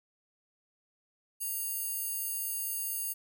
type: tone with high-pass filter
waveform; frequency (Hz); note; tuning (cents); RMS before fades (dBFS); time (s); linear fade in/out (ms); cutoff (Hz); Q
square; 932.3; A#5; 0; -35; 1.4-3.14; 20; 11000; 1.6
effects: none